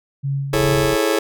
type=tone with tremolo; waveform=sine; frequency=138.59 Hz; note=C#3; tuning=in tune; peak=-18 dBFS; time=0.23-0.94 s; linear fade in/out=20 ms; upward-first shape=sine; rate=2.6 Hz; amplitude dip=50%
type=low-pass noise; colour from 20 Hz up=pink; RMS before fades=-30 dBFS; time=0.52-0.97 s; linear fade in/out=20 ms; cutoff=200 Hz; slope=48 dB/octave
type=chord; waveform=40% pulse; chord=A major seventh; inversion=second; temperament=just; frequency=330 / 412.5 / 440 / 550 Hz; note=E4 / G#4 / A4 / C#5; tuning=+2 / -12 / 0 / -14 cents; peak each=-21 dBFS; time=0.53-1.19 s; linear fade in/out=5 ms
effects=none